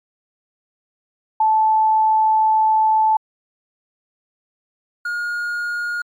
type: tone pair in turn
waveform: sine / triangle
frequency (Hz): 873 / 1429.4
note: A5 / F6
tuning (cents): -14 / +40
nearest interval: major sixth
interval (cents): 854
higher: second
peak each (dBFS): -12 / -19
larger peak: first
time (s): 1.4-3.17 / 5.05-6.02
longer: first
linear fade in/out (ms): 5
effects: MP3 96 kbps